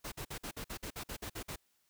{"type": "noise bursts", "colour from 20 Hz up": "pink", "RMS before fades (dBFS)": -42, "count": 12, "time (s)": [0.04, 1.561], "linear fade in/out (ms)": 10, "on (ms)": 80, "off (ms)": 51, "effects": ["white hiss -75 dBFS RMS until 1.89 s"]}